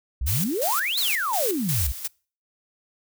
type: exponential two-way sweep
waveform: sine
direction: up then down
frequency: 55 to 4435 to 55.6 Hz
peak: -23 dBFS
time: 0.21-1.92 s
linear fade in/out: 5 ms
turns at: 0.99 s
type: noise with tremolo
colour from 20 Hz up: blue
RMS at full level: -26 dBFS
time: 0.26-2.08 s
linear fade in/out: 20 ms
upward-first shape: square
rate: 2.8 Hz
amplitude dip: 70%
effects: noise-tail reverb RT60 0.4 s tail -26 dB re dry